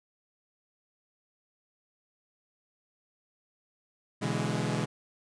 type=chord; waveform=sawtooth; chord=E dominant seventh; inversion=second; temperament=equal with one note detuned; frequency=123.47 / 143.89 / 164.81 / 207.7 Hz; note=B2 / D3 / E3 / G#3; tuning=0 / -35 / 0 / 0 cents; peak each=-30 dBFS; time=4.21-4.86 s; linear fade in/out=20 ms; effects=resampled to 22050 Hz